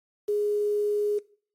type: tone with quantisation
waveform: sine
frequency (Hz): 415.3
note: G#4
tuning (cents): 0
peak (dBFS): -22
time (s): 0.28-1.19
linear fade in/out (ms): 10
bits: 8
effects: noise-tail reverb RT60 0.5 s tail -21 dB re dry + MP3 64 kbps